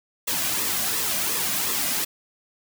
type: noise with flanger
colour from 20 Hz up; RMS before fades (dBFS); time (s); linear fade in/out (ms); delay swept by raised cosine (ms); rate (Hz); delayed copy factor
white; -25; 0.27-2.05; 10; 1.3 to 2.3; 2.8; -0.55
effects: none